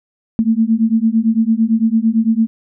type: beating tone pair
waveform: sine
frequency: 220 / 228.9 Hz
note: A3 / A#3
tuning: 0 / -31 cents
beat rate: 8.9 Hz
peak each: -14 dBFS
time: 0.39-2.47 s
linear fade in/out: 0 ms
effects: none